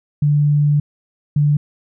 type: tone pair in turn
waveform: sine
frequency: 146.83 / 146.83 Hz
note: D3 / D3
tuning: 0 / 0 cents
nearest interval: unison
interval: 0 cents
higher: neither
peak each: -11 dBFS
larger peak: neither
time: 0.22-0.8 / 1.36-1.57 s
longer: first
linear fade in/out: 5 ms
effects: none